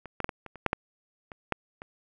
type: clicks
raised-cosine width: 0.5 ms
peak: -26 / -16 / -11 / -18 / -26 / -29 / -8 / -10 / -26 / -11 / -25 dBFS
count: 11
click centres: 0.057 / 0.203 / 0.244 / 0.292 / 0.463 / 0.557 / 0.663 / 0.731 / 1.318 / 1.523 / 1.819 s
effects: none